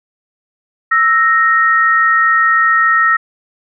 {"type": "tone pair together", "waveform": "sine", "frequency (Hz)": [1318.5, 1863.5], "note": ["E6", "A#6"], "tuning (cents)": [0, -1], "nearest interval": "tritone", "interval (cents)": 599, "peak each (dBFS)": -11, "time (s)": [0.91, 3.17], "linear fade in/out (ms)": 10, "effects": []}